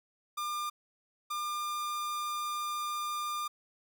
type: tone bursts at uneven times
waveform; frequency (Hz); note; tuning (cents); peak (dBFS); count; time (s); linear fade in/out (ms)
45% pulse; 1201; D6; +38; -33; 2; 0.37-0.7 / 1.3-3.48; 10
effects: none

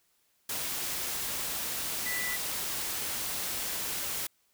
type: tone in noise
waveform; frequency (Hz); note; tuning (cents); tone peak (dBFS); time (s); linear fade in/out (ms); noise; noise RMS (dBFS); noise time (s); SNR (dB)
sine; 1980; B6; +4; -33; 2.06-2.36; 5; white; -34; 0.49-4.27; -2
effects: white hiss -71 dBFS RMS until 4.53 s

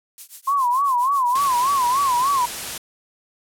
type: noise with tremolo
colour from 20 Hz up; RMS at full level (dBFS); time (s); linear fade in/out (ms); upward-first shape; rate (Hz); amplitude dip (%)
violet; -31; 0.18-1.61; 0; triangle; 7.3; 100
type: tone with vibrato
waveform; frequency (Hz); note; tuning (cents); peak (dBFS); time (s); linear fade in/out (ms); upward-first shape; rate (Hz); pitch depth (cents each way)
sine; 1046.5; C6; 0; -16; 0.47-2.46; 10; sine; 3.4; 150
type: noise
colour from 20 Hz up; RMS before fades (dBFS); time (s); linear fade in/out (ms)
white; -29; 1.35-2.78; 5
effects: low-pass 12000 Hz 12 dB/octave

